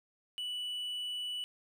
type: tone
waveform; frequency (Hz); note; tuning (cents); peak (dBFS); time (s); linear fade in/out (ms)
triangle; 2960; F#7; 0; -34; 0.38-1.44; 0
effects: none